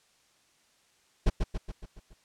brown noise with echo, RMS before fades -21 dBFS, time 1.26-1.3 s, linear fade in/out 10 ms, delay 140 ms, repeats 6, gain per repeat -5 dB, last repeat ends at 2.14 s, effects white hiss -66 dBFS RMS until 2.24 s + low-pass 8000 Hz 12 dB/octave

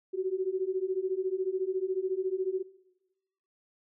sine beating tone pair, 368.2 / 382.2 Hz, F#4 / G4, -8 / -44 cents, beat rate 14 Hz, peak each -31 dBFS, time 0.13-2.63 s, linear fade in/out 20 ms, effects noise-tail reverb RT60 1.0 s tail -18 dB re dry

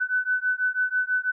sine beating tone pair, 1500 / 1506.1 Hz, F#6 / F#6, +23 / +30 cents, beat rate 6.1 Hz, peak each -25 dBFS, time 0-1.32 s, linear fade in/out 20 ms, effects none

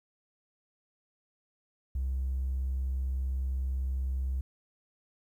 triangle tone, 65.41 Hz, C2, in tune, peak -25 dBFS, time 1.95-4.41 s, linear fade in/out 5 ms, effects tanh soft clip ceiling -26 dBFS + 11-bit

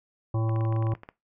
harmonic tone, 111.8 Hz, A2, 28 cents sharp, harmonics 1 / 3 / 5 / 7 / 9 / 10, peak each -24 / -34 / -38 / -41 / -43 / -44 dBFS, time 0.34-0.94 s, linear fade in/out 5 ms
clicks, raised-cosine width 0.5 ms, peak -27 dBFS, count 12, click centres 0.494 / 0.561 / 0.609 / 0.651 / 0.725 / 0.763 / 0.825 / 0.869 / 0.92 / 0.951 / 1.034 / 1.089 s
effects noise-tail reverb RT60 0.2 s tail -18 dB re dry

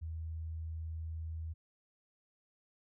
sine tone, 80.6 Hz, E2, 38 cents flat, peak -38 dBFS, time 0.01-1.54 s, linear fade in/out 20 ms, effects none

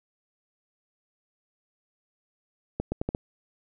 accelerating click train, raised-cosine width 2 ms, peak -14 dBFS, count 5, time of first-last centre 2.8-3.149 s, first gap 120 ms, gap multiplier 0.79, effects none

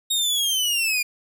sawtooth linear sweep, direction down, 3756 to 2400 Hz, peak -17 dBFS, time 0.1-1.03 s, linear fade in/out 10 ms, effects none

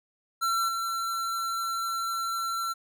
square tone with level steps, 1352 Hz, E6, 43 cents sharp, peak -25 / -29 dBFS, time 0.41-2.74 s, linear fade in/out 20 ms, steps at 0.68 s, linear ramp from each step 10 ms, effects none

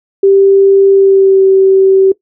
sine tone with pitch glide, 392 to 384.4 Hz, G4 to G4, 0 to -34 cents, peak -3 dBFS, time 0.23-2.12 s, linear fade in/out 5 ms, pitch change -34 cents, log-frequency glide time 0.91-1.44 s, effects noise-tail reverb RT60 0.1 s tail -19 dB re dry

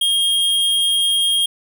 square tone, 3241 Hz, G#7, 43 cents flat, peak -15 dBFS, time 0.01-1.46 s, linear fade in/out 5 ms, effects none

